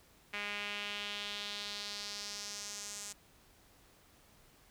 sawtooth tone with band-pass filter sweep, 205.1 Hz, G#3, 21 cents flat, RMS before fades -42 dBFS, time 0.33-3.13 s, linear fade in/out 10 ms, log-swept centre 2300 to 7400 Hz, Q 2.5, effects pink hiss -64 dBFS RMS until 4.7 s

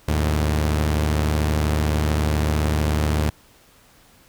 sawtooth tone pair together, 75.87 / 107.3 Hz, D#2 / A2, -43 / -43 cents, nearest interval tritone, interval 600 cents, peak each -15 / -22 dBFS, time 0.08-3.3 s, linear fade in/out 5 ms, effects pink hiss -53 dBFS RMS until 4.28 s

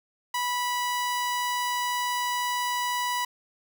sawtooth tone, 982 Hz, B5, 10 cents flat, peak -22 dBFS, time 0.34-3.25 s, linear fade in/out 5 ms, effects none

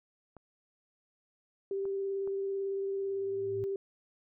clicks, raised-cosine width 1 ms, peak -36 dBFS, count 3, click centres 0.367 / 1.854 / 2.275 s
sine tone with vibrato, 392 Hz, G4, in tune, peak -31 dBFS, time 1.71-3.76 s, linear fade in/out 2 ms, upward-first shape triangle, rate 18 Hz, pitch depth 15 cents each way
sine tone with exponential growth, 107.5 Hz, A2, 40 cents flat, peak -37 dBFS, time 2.95-3.64 s, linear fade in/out 0 ms, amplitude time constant 150 ms
effects none

